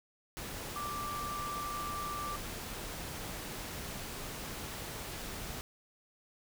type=tone in noise; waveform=sine; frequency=1174.7 Hz; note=D6; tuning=in tune; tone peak=-37 dBFS; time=0.76-2.36 s; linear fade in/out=0 ms; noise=pink; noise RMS=-42 dBFS; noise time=0.37-5.61 s; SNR=+2 dB; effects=none